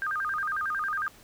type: tone with vibrato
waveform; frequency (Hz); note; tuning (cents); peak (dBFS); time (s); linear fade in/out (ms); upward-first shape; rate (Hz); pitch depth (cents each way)
sine; 1396.9; F6; 0; -27; 0.02-1.08; 0; square; 11; 220
effects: pink hiss -54 dBFS RMS until 1.23 s